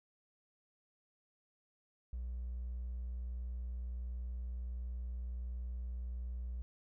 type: tone with hard clipping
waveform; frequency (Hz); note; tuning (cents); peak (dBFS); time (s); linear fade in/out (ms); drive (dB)
triangle; 60.7; B1; -29; -38; 2.13-6.62; 0; 2
effects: none